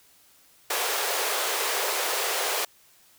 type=high-pass noise; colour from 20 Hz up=pink; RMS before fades=-27 dBFS; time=0.7-2.65 s; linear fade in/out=5 ms; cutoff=400 Hz; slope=48 dB/octave; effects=white hiss -58 dBFS RMS until 3.18 s